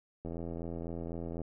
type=click train; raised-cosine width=2 ms; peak=-27 dBFS; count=99; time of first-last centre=0.25-1.417 s; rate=84 Hz; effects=none